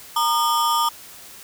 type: ring-modulated tone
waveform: square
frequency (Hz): 1072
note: C6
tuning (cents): +42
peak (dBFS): -15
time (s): 0.16-0.89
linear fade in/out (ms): 5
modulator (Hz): 143
effects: white hiss -42 dBFS RMS until 1.43 s